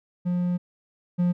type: tone pair in turn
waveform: triangle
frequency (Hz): 177.6 / 176.76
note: F3 / F3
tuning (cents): +29 / +21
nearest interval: unison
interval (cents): 8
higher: first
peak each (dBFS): -20 / -17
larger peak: second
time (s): 0.25-0.58 / 1.18-1.33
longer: first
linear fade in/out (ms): 20
effects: none